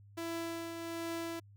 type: tone with tremolo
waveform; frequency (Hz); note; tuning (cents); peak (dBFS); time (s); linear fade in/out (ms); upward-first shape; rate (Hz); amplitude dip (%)
sawtooth; 333.3; E4; +19; -32; 0.17-1.4; 10; triangle; 1.3; 45
effects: added 101 Hz sine -55 dBFS peak until 1.56 s